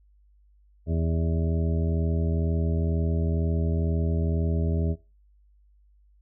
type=harmonic tone with a mistuned harmonic; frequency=82.1 Hz; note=E2; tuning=6 cents flat; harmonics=1 / 2 / 3 / 4 / 5 / 7 / 8; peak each=-24 / -29 / -34 / -39 / -36 / -41 / -41 dBFS; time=0.86-4.96 s; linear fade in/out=50 ms; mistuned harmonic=8; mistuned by=-24 cents; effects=noise-tail reverb RT60 0.3 s tail -20 dB re dry + added 50 Hz sine -56 dBFS peak until 6.21 s

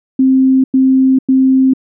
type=tone bursts; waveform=sine; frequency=263.1 Hz; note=C4; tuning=10 cents sharp; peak=-6 dBFS; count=3; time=0.19-1.736 s; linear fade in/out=5 ms; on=450 ms; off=98 ms; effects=none

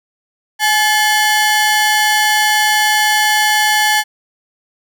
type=ring-modulated tone; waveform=sawtooth; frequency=1289 Hz; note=E6; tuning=39 cents flat; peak=-4 dBFS; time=0.59-4.04 s; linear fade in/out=50 ms; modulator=442 Hz; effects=none

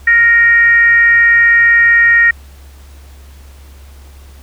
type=tone with frequency modulation; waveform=sine; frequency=1864.7 Hz; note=A#6; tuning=in tune; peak=-5 dBFS; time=0.07-2.31 s; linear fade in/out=5 ms; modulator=461 Hz; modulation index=0.35; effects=added 69 Hz sine -34 dBFS peak until 4.42 s + pink hiss -45 dBFS RMS until 4.42 s

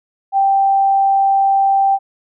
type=tone; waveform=sine; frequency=784 Hz; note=G5; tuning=in tune; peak=-10 dBFS; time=0.32-1.99 s; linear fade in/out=50 ms; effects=none

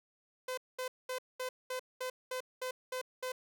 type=tone bursts; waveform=sawtooth; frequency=510 Hz; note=C5; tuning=44 cents flat; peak=-32 dBFS; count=10; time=0.48-3.32 s; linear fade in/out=5 ms; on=95 ms; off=210 ms; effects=none

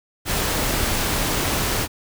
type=noise; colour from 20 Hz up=pink; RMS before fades=-22 dBFS; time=0.25-1.88 s; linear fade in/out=50 ms; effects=none

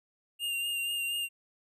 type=tone with vibrato; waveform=square; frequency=2800 Hz; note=F7; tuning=4 cents sharp; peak=-31 dBFS; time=0.39-1.29 s; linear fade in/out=50 ms; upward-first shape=sine; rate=4.2 Hz; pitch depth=24 cents each way; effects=none

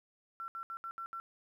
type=tone bursts at uneven times; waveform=sine; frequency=1350 Hz; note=E6; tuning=41 cents sharp; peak=-39 dBFS; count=6; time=0.4-0.48 / 0.55-0.63 / 0.7-0.77 / 0.84-0.91 / 0.98-1.06 / 1.13-1.2 s; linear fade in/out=0 ms; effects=12-bit

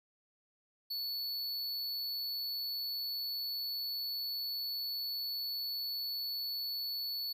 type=tone; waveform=square; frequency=4435 Hz; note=C#8; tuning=in tune; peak=-36 dBFS; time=0.9-7.33 s; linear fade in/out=10 ms; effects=none

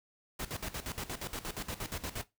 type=noise with tremolo; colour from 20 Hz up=pink; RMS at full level=-38 dBFS; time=0.39-2.24 s; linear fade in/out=10 ms; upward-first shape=square; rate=8.5 Hz; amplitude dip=80%; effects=noise-tail reverb RT60 0.2 s tail -18 dB re dry

